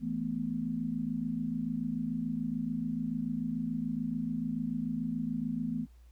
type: chord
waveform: sine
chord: E suspended fourth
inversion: none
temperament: equal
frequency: 164.81 / 220 / 246.9 Hz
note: E3 / A3 / B3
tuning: 0 / 0 / 0 cents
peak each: -38 / -35 / -34 dBFS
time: 0-5.87 s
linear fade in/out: 50 ms
effects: added 59 Hz sine -53 dBFS peak until 6.11 s + pink hiss -71 dBFS RMS until 6.11 s